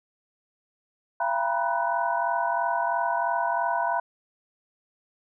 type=tone cluster; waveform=sine; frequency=680 / 793 / 953 / 996 / 1493 Hz; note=F5 / G5 / A#5 / B5 / F#6; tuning=-46 / +20 / +38 / +14 / +15 cents; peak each=-28 / -32 / -27 / -31 / -32 dBFS; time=1.2-4 s; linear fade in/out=5 ms; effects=none

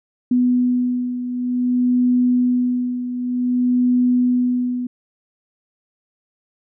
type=beating tone pair; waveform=sine; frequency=247.8 / 248.34 Hz; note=B3 / B3; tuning=+6 / +10 cents; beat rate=0.54 Hz; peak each=-16 / -22 dBFS; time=0.31-4.87 s; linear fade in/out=5 ms; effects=none

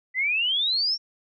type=exponential sweep; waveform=sine; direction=up; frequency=1975.5 to 5588 Hz; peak=-21 dBFS; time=0.14-0.98 s; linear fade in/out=50 ms; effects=none

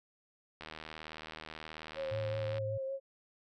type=click train; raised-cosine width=0.3 ms; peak=-28 dBFS; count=156; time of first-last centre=0.61-2.582 s; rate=78.6 Hz
type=tone with vibrato; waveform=sine; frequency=538 Hz; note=C5; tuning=48 cents sharp; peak=-35 dBFS; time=1.95-3 s; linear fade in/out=50 ms; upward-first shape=sine; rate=5.3 Hz; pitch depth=23 cents each way
type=tone; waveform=sine; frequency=107.6 Hz; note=A2; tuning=38 cents flat; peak=-37 dBFS; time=2.11-2.78 s; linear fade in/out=10 ms
effects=none

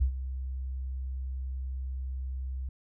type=tone with ADSR envelope; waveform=sine; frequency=65.1 Hz; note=C2; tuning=8 cents flat; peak=-20 dBFS; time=0-2.69 s; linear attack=19 ms; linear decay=91 ms; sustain=-12 dB; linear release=3 ms; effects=none

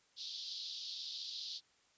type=band-pass noise; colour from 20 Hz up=white; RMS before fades=-45 dBFS; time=0.16-1.61 s; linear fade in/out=50 ms; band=3500 to 4900 Hz; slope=48 dB/octave; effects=white hiss -71 dBFS RMS until 1.97 s + resampled to 16000 Hz

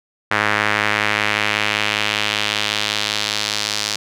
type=tone with band-pass filter sweep; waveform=sawtooth; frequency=105.2 Hz; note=G#2; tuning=23 cents sharp; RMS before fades=-20 dBFS; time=0.31-3.96 s; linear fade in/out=5 ms; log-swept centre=1700 to 4900 Hz; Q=1.7; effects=none

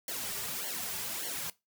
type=noise with flanger; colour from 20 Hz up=white; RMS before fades=-37 dBFS; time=0.08-1.5 s; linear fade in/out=2 ms; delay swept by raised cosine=0.79 to 3.89 ms; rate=1.7 Hz; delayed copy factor=-0.95; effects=noise-tail reverb RT60 0.2 s tail -19 dB re dry

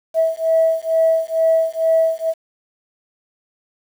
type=beating tone pair; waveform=sine; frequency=649 / 651.2 Hz; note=E5 / E5; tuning=-27 / -21 cents; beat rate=2.2 Hz; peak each=-16 dBFS; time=0.14-2.34 s; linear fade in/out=50 ms; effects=tanh soft clip ceiling -6 dBFS + 7-bit

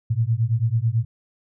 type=beating tone pair; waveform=sine; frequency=110 / 119.1 Hz; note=A2 / A#2; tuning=0 / +38 cents; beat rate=9.1 Hz; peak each=-21 dBFS; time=0.1-1.05 s; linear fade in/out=10 ms; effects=none

